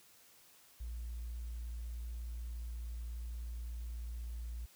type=tone; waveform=triangle; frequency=58.27 Hz; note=A#1; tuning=in tune; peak=-36 dBFS; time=0.8-4.66 s; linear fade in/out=10 ms; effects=tanh soft clip ceiling -37 dBFS + white hiss -63 dBFS RMS until 4.75 s